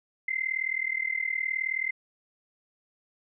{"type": "tone with amplitude modulation", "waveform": "sine", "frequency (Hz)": 2076, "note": "C7", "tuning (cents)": -14, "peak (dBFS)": -23, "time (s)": [0.28, 1.91], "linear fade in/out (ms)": 5, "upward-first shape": "sine", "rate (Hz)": 39.1, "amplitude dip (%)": 90, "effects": []}